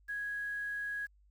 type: tone with quantisation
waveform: sine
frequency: 1661.2 Hz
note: G#6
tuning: in tune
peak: -35 dBFS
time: 0.08-1.07 s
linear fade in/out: 20 ms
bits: 10
effects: added 50 Hz sine -62 dBFS peak until 1.3 s